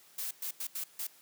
blue noise bursts at uneven times, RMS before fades -37 dBFS, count 5, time 0.18-0.31 / 0.42-0.51 / 0.6-0.67 / 0.75-0.84 / 0.99-1.07 s, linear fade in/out 5 ms, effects white hiss -60 dBFS RMS until 1.21 s + high-pass 150 Hz 12 dB/octave

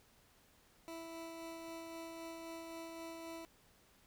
20% pulse tone with tremolo, 329.6 Hz, E4, in tune, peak -40 dBFS, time 0.88-3.45 s, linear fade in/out 0 ms, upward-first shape sine, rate 3.8 Hz, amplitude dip 25%, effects pink hiss -68 dBFS RMS until 4.06 s

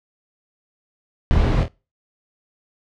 brown noise with echo, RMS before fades -17 dBFS, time 1.31-1.63 s, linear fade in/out 0 ms, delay 25 ms, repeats 2, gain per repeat -7 dB, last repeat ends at 1.68 s, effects noise-tail reverb RT60 0.3 s tail -23 dB re dry + low-pass 4000 Hz 12 dB/octave

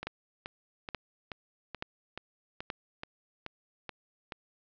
two click trains, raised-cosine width 0.3 ms, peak -18 / -22 dBFS, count 4 / 11, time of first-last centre 0.07-2.702 / 0.03-4.322 s, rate 1.14 / 2.33 Hz, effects low-pass 5000 Hz 12 dB/octave

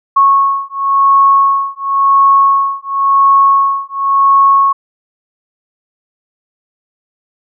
sine beating tone pair, 1100 / 1100.94 Hz, C#6 / C#6, -14 / -12 cents, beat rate 0.94 Hz, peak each -10 dBFS, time 0.16-4.73 s, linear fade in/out 10 ms, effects none

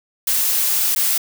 blue noise with dropouts, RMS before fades -18 dBFS, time 0.27-1.18 s, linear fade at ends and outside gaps 5 ms, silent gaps 0.95-0.96 s, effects none

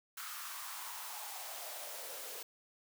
white noise with high-pass filter sweep, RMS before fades -45 dBFS, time 0.17-2.43 s, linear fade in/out 5 ms, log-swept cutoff 1300 to 470 Hz, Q 4, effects none

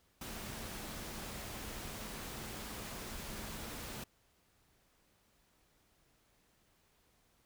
sine tone in noise, 218 Hz, A3, 16 cents flat, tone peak -54 dBFS, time 0.21-4.04 s, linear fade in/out 5 ms, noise pink, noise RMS -45 dBFS, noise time 0.21-4.04 s, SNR -12 dB, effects pink hiss -72 dBFS RMS until 7.45 s

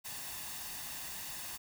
white noise with comb filter, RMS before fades -43 dBFS, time 0.04-1.58 s, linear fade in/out 20 ms, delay 1.1 ms, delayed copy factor +0.5, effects none

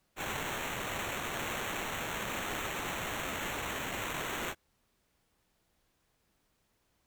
blue noise with sample-and-hold, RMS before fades -37 dBFS, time 0.16-4.55 s, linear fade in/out 50 ms, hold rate 4900 Hz, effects pink hiss -75 dBFS RMS until 7.06 s

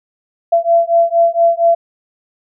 sine beating tone pair, 674 / 678.3 Hz, E5 / E5, +38 / +49 cents, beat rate 4.3 Hz, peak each -12 dBFS, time 0.52-1.75 s, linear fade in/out 10 ms, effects none

